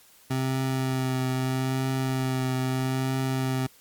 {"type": "tone with vibrato", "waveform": "25% pulse", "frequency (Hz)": 130.81, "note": "C3", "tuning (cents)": 0, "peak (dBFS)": -21, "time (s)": [0.3, 3.67], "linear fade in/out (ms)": 10, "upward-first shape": "triangle", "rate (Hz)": 0.78, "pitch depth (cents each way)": 20, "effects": ["white hiss -56 dBFS RMS until 3.8 s", "Opus 48 kbps"]}